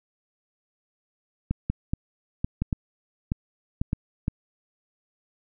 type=clicks; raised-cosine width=5 ms; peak=-12 dBFS; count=10; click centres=1.51 / 1.7 / 1.935 / 2.445 / 2.62 / 2.728 / 3.319 / 3.815 / 3.931 / 4.281 s; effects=none